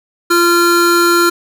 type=tone pair together; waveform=square; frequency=345.2 / 1381 Hz; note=F4 / F6; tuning=-20 / -20 cents; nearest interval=2 octaves; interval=2400 cents; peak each=-12 dBFS; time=0.3-1.3 s; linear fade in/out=10 ms; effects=none